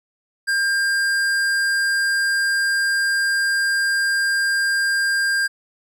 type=tone with hard clipping; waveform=sine; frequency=1600 Hz; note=G6; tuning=35 cents sharp; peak=-19 dBFS; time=0.47-5.48 s; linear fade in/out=20 ms; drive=14 dB; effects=none